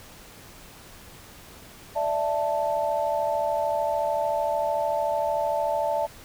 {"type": "chord", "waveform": "sine", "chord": "D suspended second", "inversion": "none", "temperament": "just", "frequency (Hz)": [587.3, 660.7, 881], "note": ["D5", "E5", "A5"], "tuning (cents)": [0, 4, 2], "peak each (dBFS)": -27, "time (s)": [1.95, 6.07], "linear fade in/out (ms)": 20, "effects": ["pink hiss -47 dBFS RMS until 6.24 s"]}